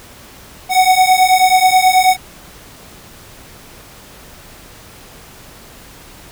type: beating tone pair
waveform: square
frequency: 740 / 749.3 Hz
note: F#5 / F#5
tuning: 0 / +22 cents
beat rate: 9.3 Hz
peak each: -12 dBFS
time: 0.69-2.17 s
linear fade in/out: 50 ms
effects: pink hiss -39 dBFS RMS until 6.31 s